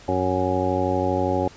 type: harmonic tone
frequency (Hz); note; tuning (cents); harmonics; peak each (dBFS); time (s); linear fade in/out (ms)
92.5; F#2; 0; 1 / 2 / 3 / 4 / 5 / 6 / 8 / 9; -28 / -32 / -27 / -27 / -30 / -26 / -30 / -27; 0.08-1.48; 5
effects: pink hiss -47 dBFS RMS until 1.56 s + resampled to 16000 Hz